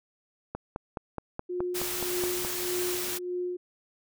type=click train; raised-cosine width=1 ms; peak=-19 dBFS; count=10; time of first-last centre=0.55-2.449 s; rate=4.74 Hz
type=tone with tremolo; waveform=sine; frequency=358.5 Hz; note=F4; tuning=45 cents sharp; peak=-28 dBFS; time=1.49-3.57 s; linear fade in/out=10 ms; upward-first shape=sine; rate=1.7 Hz; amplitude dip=70%
type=noise; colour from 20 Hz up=white; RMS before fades=-33 dBFS; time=1.74-3.19 s; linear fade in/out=20 ms
effects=none